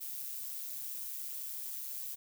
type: noise with amplitude modulation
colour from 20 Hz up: violet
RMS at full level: -39 dBFS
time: 0-2.16 s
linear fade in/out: 20 ms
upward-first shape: sine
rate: 134 Hz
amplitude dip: 50%
effects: none